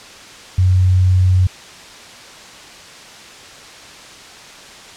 sine tone, 92.2 Hz, F#2, 6 cents flat, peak -9 dBFS, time 0.58-1.47 s, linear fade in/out 5 ms, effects white hiss -37 dBFS RMS until 4.96 s + low-pass 6000 Hz 12 dB/octave

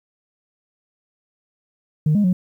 sine tone with pitch steps, 153 / 206.7 / 182.1 Hz, D#3 / G#3 / F#3, -29 / -8 / -27 cents, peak -12 dBFS, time 2.06-2.33 s, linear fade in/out 5 ms, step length 90 ms, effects tanh soft clip ceiling -11 dBFS + 9-bit

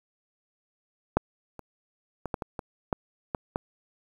clicks, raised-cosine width 1 ms, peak -6 / -26 / -18 / -14 / -18 / -19 / -11 / -14 / -13 dBFS, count 9, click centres 1.17 / 1.593 / 2.257 / 2.342 / 2.422 / 2.592 / 2.928 / 3.348 / 3.559 s, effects 8-bit

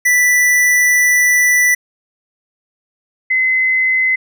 square / sine tone pair in turn, 1975.5 / 2044 Hz, B6 / C7, 0 / -41 cents, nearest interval minor second, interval 59 cents, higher second, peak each -10 / -11 dBFS, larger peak first, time 0.05-1.75 / 3.3-4.16 s, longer first, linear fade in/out 10 ms, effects none

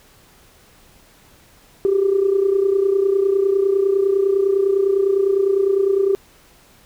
sine tone with amplitude modulation, 391.9 Hz, G4, in tune, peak -10 dBFS, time 1.85-6.15 s, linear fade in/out 0 ms, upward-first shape sine, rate 29.9 Hz, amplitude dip 70%, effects tanh soft clip ceiling -7 dBFS + pink hiss -51 dBFS RMS until 6.85 s

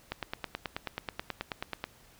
click train, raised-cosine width 0.3 ms, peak -17 dBFS, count 17, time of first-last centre 0.12-1.84 s, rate 9.3 Hz, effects pink hiss -59 dBFS RMS until 2.19 s

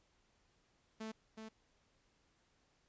sawtooth tone with echo, 220 Hz, A3, in tune, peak -39 dBFS, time 1-1.12 s, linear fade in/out 10 ms, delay 370 ms, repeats 1, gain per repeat -5 dB, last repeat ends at 1.49 s, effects pink hiss -75 dBFS RMS until 2.88 s + resampled to 16000 Hz

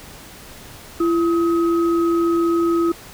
sine tone pair together, 337.8 / 1268.8 Hz, E4 / D#6, +42 / +33 cents, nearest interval octave + major seventh, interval 2291 cents, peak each -15 / -25 dBFS, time 1-2.92 s, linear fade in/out 5 ms, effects pink hiss -40 dBFS RMS until 3.13 s

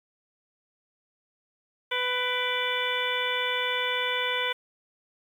harmonic tone with a mistuned harmonic, 497.7 Hz, B4, 13 cents sharp, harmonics 1 / 2 / 3 / 4 / 5 / 6 / 7, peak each -33 / -33 / -33 / -33 / -33 / -33 / -33 dBFS, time 1.91-4.53 s, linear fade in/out 10 ms, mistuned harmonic 5, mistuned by -99 cents, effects 9-bit

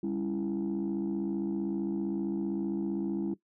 sine chord, C# diminished, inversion second, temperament just, 199.57 / 277.2 / 332.6 Hz, G3 / C#4 / E4, +31 / 0 / +16 cents, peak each -32 / -34 / -31 dBFS, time 0.03-3.34 s, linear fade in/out 5 ms, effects noise-tail reverb RT60 0.1 s tail -17 dB re dry + tanh soft clip ceiling -25 dBFS

